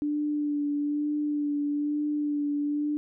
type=tone with vibrato; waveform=sine; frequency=293.7 Hz; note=D4; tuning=in tune; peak=-25 dBFS; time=0.02-2.97 s; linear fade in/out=0 ms; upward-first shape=sine; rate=1.1 Hz; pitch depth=21 cents each way; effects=none